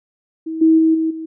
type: tone with level steps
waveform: sine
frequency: 321.4 Hz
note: E4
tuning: 44 cents flat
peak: -22 / -8 / -10 / -15 / -25 dBFS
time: 0.46-1.26 s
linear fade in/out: 10 ms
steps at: 0.61 / 0.78 / 0.94 / 1.1 s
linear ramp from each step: 10 ms
effects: none